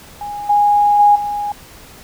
sine tone with level steps, 824 Hz, G#5, 14 cents flat, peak -23 / -9 / -6 / -18 dBFS, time 0.21-1.52 s, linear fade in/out 2 ms, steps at 0.49 / 0.99 / 1.15 s, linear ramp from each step 10 ms, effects pink hiss -40 dBFS RMS until 2.03 s

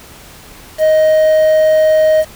triangle tone with quantisation, 625 Hz, D#5, 8 cents sharp, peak -5 dBFS, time 0.78-2.25 s, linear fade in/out 50 ms, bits 5, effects pink hiss -37 dBFS RMS until 2.35 s

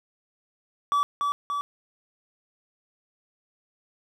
triangle tone with echo, 1149 Hz, D6, 38 cents flat, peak -18 dBFS, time 0.92-1.03 s, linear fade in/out 0 ms, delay 290 ms, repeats 2, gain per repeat -3 dB, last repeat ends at 1.61 s, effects none

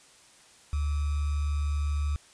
sine tone with sample-and-hold, 73.42 Hz, D2, in tune, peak -25 dBFS, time 0.73-2.16 s, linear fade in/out 0 ms, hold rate 1225 Hz, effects white hiss -56 dBFS RMS until 2.33 s + resampled to 22050 Hz

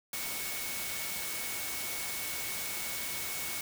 sine tone in noise, 2218 Hz, C#7, in tune, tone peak -43 dBFS, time 0.13-3.61 s, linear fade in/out 2 ms, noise white, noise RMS -37 dBFS, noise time 0.13-3.61 s, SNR -9 dB, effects none

